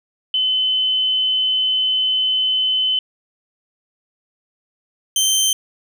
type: tone pair in turn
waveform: sine / 20% pulse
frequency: 3040 / 3118 Hz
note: F#7 / G7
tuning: +46 / -10 cents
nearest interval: unison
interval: 44 cents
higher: second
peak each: -15 / -9 dBFS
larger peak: second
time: 0.34-2.99 / 5.16-5.53 s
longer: first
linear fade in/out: 2 ms
effects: none